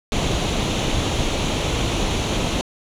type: noise with comb filter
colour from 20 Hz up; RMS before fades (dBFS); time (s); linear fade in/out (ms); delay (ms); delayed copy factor
pink; -21; 0.12-2.61; 0; 0.3; +0.5
effects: low-pass 6000 Hz 12 dB/octave